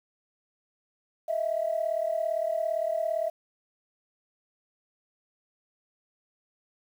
sine tone pair together, 632.4 / 670 Hz, D#5 / E5, +28 / +28 cents, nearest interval minor second, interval 100 cents, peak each -28 dBFS, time 1.28-3.3 s, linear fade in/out 10 ms, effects tanh soft clip ceiling -18 dBFS + 9-bit

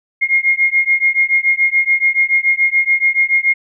sine beating tone pair, 2136 / 2143 Hz, C7 / C7, +35 / +41 cents, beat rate 7 Hz, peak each -14 dBFS, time 0.21-3.54 s, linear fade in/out 20 ms, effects none

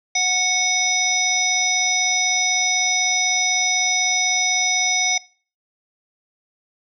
harmonic tone, 736 Hz, F#5, 9 cents flat, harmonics 1 / 3 / 5 / 7 / 8, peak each -26 / -21 / -26 / -25 / -21 dBFS, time 0.15-5.18 s, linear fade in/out 5 ms, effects noise-tail reverb RT60 0.4 s tail -22 dB re dry

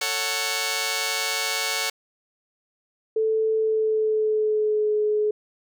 5% pulse chord, F# minor, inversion first, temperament just, 444 / 555 / 740 Hz, A4 / C#5 / F#5, +16 / +2 / 0 cents, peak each -18 dBFS, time 0.01-1.9 s, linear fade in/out 5 ms
sine tone with pitch glide, 439.9 to 423.4 Hz, A4 to G#4, 0 to +33 cents, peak -19 dBFS, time 3.16-5.31 s, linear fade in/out 5 ms, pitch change -67 cents, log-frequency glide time 3.56-4.96 s
effects none

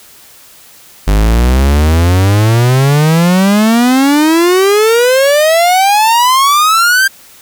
45% pulse exponential sweep, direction up, 49 to 1600 Hz, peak -6 dBFS, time 1.07-7.08 s, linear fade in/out 10 ms, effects white hiss -39 dBFS RMS until 7.41 s

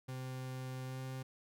40% pulse tone with pitch glide, 129.4 to 130.83 Hz, C3 to C3, -19 to 0 cents, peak -40 dBFS, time 0.08-1.23 s, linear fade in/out 10 ms, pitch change +19 cents, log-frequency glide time 0.84-1 s, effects none

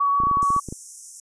sine tone with vibrato, 1128 Hz, C#6, 30 cents sharp, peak -17 dBFS, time 0-0.6 s, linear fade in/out 10 ms, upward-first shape sine, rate 7.5 Hz, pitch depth 9 cents each way
clicks, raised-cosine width 3 ms, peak -19 dBFS, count 10, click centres 0.202 / 0.236 / 0.27 / 0.313 / 0.371 / 0.429 / 0.504 / 0.564 / 0.687 / 0.725 s
white high-pass noise, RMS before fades -37 dBFS, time 0.42-1.2 s, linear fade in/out 2 ms, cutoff 5600 Hz, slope 96 dB/octave
effects resampled to 22050 Hz

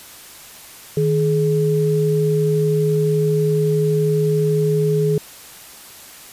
sine tone pair together, 155.56 / 421.5 Hz, D#3 / G#4, 0 / +26 cents, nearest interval octave + perfect fourth, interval 1726 cents, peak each -17 dBFS, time 0.97-5.18 s, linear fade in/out 2 ms, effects white hiss -40 dBFS RMS until 6.32 s + resampled to 32000 Hz

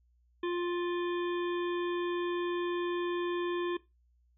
harmonic tone, 350.3 Hz, F4, 5 cents sharp, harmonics 1 / 3 / 5 / 7 / 9 / 10, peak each -30 / -40 / -44 / -47 / -49 / -50 dBFS, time 0.43-3.77 s, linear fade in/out 5 ms, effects noise-tail reverb RT60 0.2 s tail -17 dB re dry + added 60 Hz sine -65 dBFS peak until 4.37 s

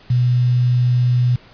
sine tone with quantisation, 123.47 Hz, B2, in tune, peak -12 dBFS, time 0.1-1.36 s, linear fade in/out 5 ms, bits 6, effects pink hiss -46 dBFS RMS until 1.53 s + resampled to 11025 Hz

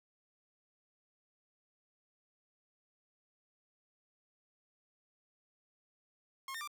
sawtooth tone with pitch steps, 1076 / 1822 / 1182 Hz, C6 / A#6 / D6, +48 / -40 / +11 cents, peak -37 dBFS, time 6.48-6.675 s, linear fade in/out 2 ms, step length 65 ms, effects none

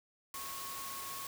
sine tone in noise, 1098 Hz, C#6, 17 cents flat, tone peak -45 dBFS, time 0.34-1.27 s, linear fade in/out 2 ms, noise white, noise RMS -44 dBFS, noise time 0.34-1.27 s, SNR -4 dB, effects none

